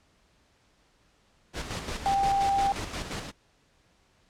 pink noise with tremolo, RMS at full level -33 dBFS, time 1.53-3.32 s, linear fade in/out 50 ms, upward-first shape square, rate 5.7 Hz, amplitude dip 50%
sine tone with vibrato, 790 Hz, G5, 13 cents sharp, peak -22 dBFS, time 2.06-2.72 s, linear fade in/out 0 ms, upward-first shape square, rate 19 Hz, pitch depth 8 cents each way
effects pink hiss -65 dBFS RMS until 4.29 s + low-pass 7000 Hz 12 dB/octave

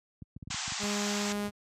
clicks, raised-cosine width 5 ms, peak -29 dBFS, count 9, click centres 0.222 / 0.365 / 0.427 / 0.475 / 0.505 / 0.544 / 0.679 / 0.721 / 0.833 s
white band-pass noise, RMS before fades -36 dBFS, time 0.5-1.33 s, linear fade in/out 10 ms, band 690 to 7800 Hz, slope 96 dB/octave
brown noise with exponential growth, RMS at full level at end -42 dBFS, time 0.62-1.5 s, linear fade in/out 5 ms, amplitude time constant 190 ms
sawtooth tone, 205.5 Hz, G#3, 18 cents flat, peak -27 dBFS, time 0.79-1.51 s, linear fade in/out 50 ms
effects high-pass 80 Hz 12 dB/octave + resampled to 32000 Hz

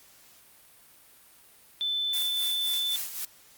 sine tone, 3520 Hz, A7, in tune, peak -26 dBFS, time 1.81-2.96 s, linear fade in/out 0 ms
blue noise with tremolo, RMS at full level -32 dBFS, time 2.13-3.25 s, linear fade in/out 2 ms, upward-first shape sine, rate 3.8 Hz, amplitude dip 60%
effects white hiss -56 dBFS RMS until 3.57 s + Opus 48 kbps

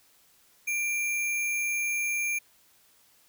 sine tone with sample-and-hold, 2371 Hz, D7, 16 cents sharp, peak -26 dBFS, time 0.67-2.39 s, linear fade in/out 10 ms, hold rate 8820 Hz, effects white hiss -62 dBFS RMS until 3.28 s

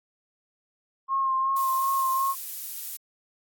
sine tone with vibrato, 1069 Hz, C6, 37 cents sharp, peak -22 dBFS, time 1.08-2.35 s, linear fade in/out 50 ms, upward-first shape sine, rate 2.7 Hz, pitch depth 23 cents each way
violet noise, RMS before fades -34 dBFS, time 1.56-2.97 s, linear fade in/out 5 ms
effects AAC 64 kbps

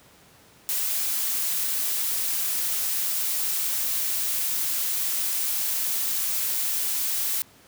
blue noise, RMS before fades -26 dBFS, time 0.69-7.42 s, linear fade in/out 0 ms, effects pink hiss -54 dBFS RMS until 7.67 s + high-pass 80 Hz 12 dB/octave

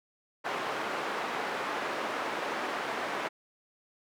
white band-pass noise, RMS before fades -34 dBFS, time 0.44-3.29 s, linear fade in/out 20 ms, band 310 to 1400 Hz, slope 12 dB/octave, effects none

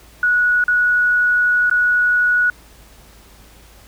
sine tone with dropouts, 1464 Hz, F#6, 19 cents flat, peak -12 dBFS, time 0.23-2.5 s, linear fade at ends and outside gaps 2 ms, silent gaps 0.64-0.681 / 1.698-1.712 s, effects added 54 Hz sine -46 dBFS peak until 3.87 s + pink hiss -47 dBFS RMS until 3.87 s

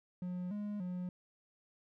triangle tone with pitch steps, 179.9 / 207.2 / 180.3 Hz, F#3 / G#3 / F#3, -48 / -4 / -45 cents, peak -35 dBFS, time 0.22-1.09 s, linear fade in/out 2 ms, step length 290 ms, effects none

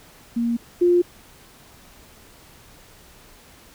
sine tone pair in turn, 234.5 / 352 Hz, A#3 / F4, +11 / +14 cents, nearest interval perfect fifth, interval 703 cents, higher second, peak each -19 / -13 dBFS, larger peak second, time 0.36-0.57 / 0.81-1.02 s, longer neither, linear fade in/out 10 ms, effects pink hiss -49 dBFS RMS until 3.74 s

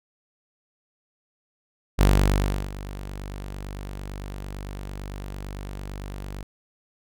sawtooth tone with ADSR envelope, 48.9 Hz, G1, 4 cents flat, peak -10 dBFS, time 1.98-6.43 s, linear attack 27 ms, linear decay 690 ms, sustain -19 dB, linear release 4 ms, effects none

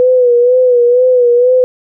sine tone with vibrato, 493.9 Hz, B4, in tune, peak -5 dBFS, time 0-1.64 s, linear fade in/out 0 ms, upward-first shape sine, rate 2.1 Hz, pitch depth 56 cents each way, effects none

